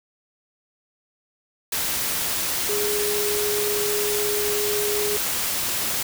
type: tone in noise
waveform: sine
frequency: 415.3 Hz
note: G#4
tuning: in tune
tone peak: -24 dBFS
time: 2.69-5.17 s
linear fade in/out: 5 ms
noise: white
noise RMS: -25 dBFS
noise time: 1.72-6.03 s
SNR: -2 dB
effects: none